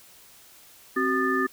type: tone cluster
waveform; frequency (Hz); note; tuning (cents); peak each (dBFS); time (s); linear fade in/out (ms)
sine; 263.8 / 377.7 / 1222 / 1761; C4 / F#4 / D#6 / A6; +14 / +36 / -32 / +1; -27; 0.96-1.47; 10
effects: white hiss -52 dBFS RMS until 1.52 s